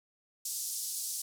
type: band-pass noise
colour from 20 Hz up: white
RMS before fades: -37 dBFS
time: 0.45-1.22 s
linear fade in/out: 5 ms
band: 4900 to 12000 Hz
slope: 24 dB/octave
effects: none